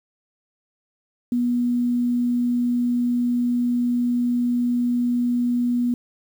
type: tone with quantisation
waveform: sine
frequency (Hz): 242.8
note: B3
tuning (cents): -29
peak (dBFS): -18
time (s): 1.32-5.94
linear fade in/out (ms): 2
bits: 8
effects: none

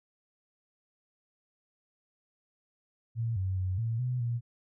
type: tone with pitch steps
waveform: sine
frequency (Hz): 115.1 / 94.3 / 92.8 / 114.2 / 125.3 / 118.6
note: A#2 / F#2 / F#2 / A#2 / B2 / A#2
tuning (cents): -22 / +33 / +6 / -35 / +25 / +30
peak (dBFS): -28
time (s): 3.15-4.41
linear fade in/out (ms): 50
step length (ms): 210
effects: none

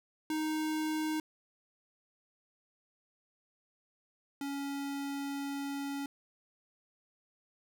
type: tone pair in turn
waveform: square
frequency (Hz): 311.1 / 279.8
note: D#4 / C#4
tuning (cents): 0 / +16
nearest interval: major second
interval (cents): 184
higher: first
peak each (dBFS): -32 / -36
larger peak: first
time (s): 0.3-1.2 / 4.41-6.06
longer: second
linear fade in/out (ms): 2
effects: none

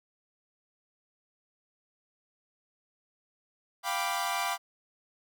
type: chord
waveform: sawtooth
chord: G dominant seventh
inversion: third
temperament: equal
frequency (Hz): 698.5 / 784 / 987.8 / 1174.7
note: F5 / G5 / B5 / D6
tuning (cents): 0 / 0 / 0 / 0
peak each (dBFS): -31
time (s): 3.83-4.58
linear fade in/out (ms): 50
effects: none

